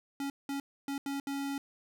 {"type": "tone bursts at uneven times", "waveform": "square", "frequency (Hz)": 278.3, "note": "C#4", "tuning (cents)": 7, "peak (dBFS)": -34, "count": 5, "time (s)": [[0.2, 0.3], [0.49, 0.6], [0.88, 0.98], [1.06, 1.2], [1.27, 1.58]], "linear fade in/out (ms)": 2, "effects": []}